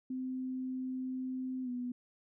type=tone with pitch glide; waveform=sine; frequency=257.9 to 246.7 Hz; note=C4 to B3; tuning=-25 to -2 cents; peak=-35 dBFS; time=0.1-1.92 s; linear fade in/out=5 ms; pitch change=-77 cents; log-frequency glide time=1.63-1.69 s; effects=none

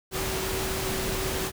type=tone in noise; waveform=sine; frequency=380.2 Hz; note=F#4; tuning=47 cents sharp; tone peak=-33 dBFS; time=0.11-1.52 s; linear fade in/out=50 ms; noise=pink; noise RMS=-30 dBFS; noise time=0.11-1.52 s; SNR=-6 dB; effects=none

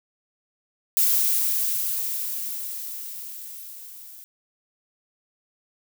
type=noise with level ramp; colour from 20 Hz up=violet; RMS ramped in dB=-19 to -44 dBFS; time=0.97-4.24 s; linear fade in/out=0 ms; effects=none

